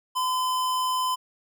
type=tone; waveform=square; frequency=1019 Hz; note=C6; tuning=46 cents flat; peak=-24 dBFS; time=0.15-1.16 s; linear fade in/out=20 ms; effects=none